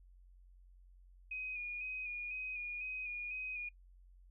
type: tone with vibrato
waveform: sine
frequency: 2478 Hz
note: D#7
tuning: 8 cents flat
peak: -39 dBFS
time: 1.31-3.69 s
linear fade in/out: 5 ms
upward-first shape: square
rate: 2 Hz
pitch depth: 27 cents each way
effects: noise-tail reverb RT60 0.1 s tail -24 dB re dry + added 45 Hz sine -58 dBFS peak until 4.3 s